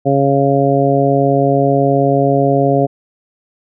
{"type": "harmonic tone", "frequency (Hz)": 138.59, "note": "C#3", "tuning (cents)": 0, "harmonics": [1, 2, 3, 4, 5], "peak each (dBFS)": [-16, -16, -16, -16, -16], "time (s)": [0.05, 2.87], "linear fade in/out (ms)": 20, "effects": []}